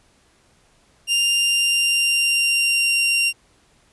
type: tone with pitch glide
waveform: sawtooth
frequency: 2794 to 2767 Hz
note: F7 to F7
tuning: 0 to -17 cents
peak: -13 dBFS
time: 1.07-3.33 s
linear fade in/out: 50 ms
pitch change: -17 cents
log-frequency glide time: 1.3-2.95 s
effects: pink hiss -58 dBFS RMS until 3.92 s + resampled to 24000 Hz